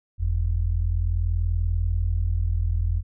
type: tone pair together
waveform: sine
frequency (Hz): 45.56 / 86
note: F#1 / F2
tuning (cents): -26 / -26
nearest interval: major seventh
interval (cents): 1100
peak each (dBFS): -23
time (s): 0.18-3.03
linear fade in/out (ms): 50
effects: none